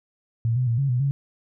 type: tone with pitch steps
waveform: sine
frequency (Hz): 115.1 / 126.6 / 116.3 / 138.3 / 123.4 / 139.2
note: A#2 / B2 / A#2 / C#3 / B2 / C#3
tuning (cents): -22 / +43 / -4 / -4 / -1 / +8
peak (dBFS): -19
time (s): 0.45-1.11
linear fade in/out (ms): 0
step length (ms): 110
effects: none